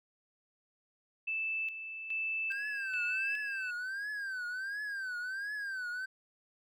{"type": "tone with tremolo", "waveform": "sine", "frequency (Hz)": 2637, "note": "E7", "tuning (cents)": 0, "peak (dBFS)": -32, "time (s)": [1.27, 3.71], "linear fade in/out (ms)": 10, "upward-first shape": "square", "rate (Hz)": 1.2, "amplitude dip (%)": 60}
{"type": "tone with vibrato", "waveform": "triangle", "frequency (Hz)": 1568, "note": "G6", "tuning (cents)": 0, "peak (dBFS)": -34, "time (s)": [2.5, 6.06], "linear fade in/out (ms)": 10, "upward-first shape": "triangle", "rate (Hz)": 1.4, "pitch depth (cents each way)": 160}
{"effects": []}